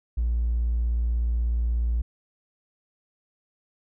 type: tone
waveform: triangle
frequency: 58.27 Hz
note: A#1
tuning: in tune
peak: -18 dBFS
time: 0.17-2.02 s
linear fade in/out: 10 ms
effects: tanh soft clip ceiling -18 dBFS